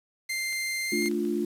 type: tone with pitch glide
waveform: sawtooth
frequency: 2093 to 2114 Hz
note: C7 to C7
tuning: 0 to +17 cents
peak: -25 dBFS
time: 0.29-1.09 s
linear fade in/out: 10 ms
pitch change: +17 cents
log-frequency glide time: 0.87-0.95 s
type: clicks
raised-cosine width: 0.2 ms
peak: -31 / -30 / -25 / -28 / -32 dBFS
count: 5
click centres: 0.528 / 1.023 / 1.06 / 1.114 / 1.251 s
type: chord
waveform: sine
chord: D minor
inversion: second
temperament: equal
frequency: 220 / 293.7 / 349.2 Hz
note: A3 / D4 / F4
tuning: 0 / 0 / 0 cents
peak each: -30 / -31 / -28 dBFS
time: 0.92-1.45 s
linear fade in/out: 5 ms
effects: resampled to 32000 Hz + 8-bit